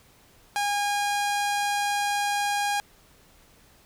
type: tone with low-pass filter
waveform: sawtooth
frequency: 816 Hz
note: G#5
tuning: 31 cents flat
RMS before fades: -26 dBFS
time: 0.56-2.8 s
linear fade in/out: 0 ms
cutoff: 11000 Hz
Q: 0.9
effects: pink hiss -57 dBFS RMS until 3.85 s